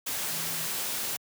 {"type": "tone in noise", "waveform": "sine", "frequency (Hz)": 164.81, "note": "E3", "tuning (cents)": 0, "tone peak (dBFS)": -43, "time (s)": [0.3, 0.67], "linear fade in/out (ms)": 10, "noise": "white", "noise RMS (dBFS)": -32, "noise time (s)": [0.06, 1.17], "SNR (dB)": -14, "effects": ["high-pass 100 Hz 12 dB/octave"]}